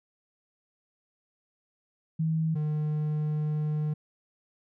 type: tone pair in turn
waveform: sine / triangle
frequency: 160 / 151.85 Hz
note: D#3 / D#3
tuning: +49 / -42 cents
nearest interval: minor second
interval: 91 cents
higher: first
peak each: -24 dBFS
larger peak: neither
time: 2.19-2.55 / 2.55-3.94 s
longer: second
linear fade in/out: 10 ms
effects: none